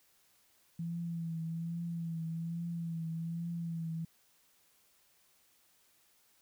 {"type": "tone with vibrato", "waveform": "sine", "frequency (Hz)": 166.6, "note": "E3", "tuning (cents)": 19, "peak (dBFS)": -35, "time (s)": [0.79, 4.05], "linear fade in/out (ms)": 5, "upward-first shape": "triangle", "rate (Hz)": 1.2, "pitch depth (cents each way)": 45, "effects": ["white hiss -69 dBFS RMS until 6.41 s"]}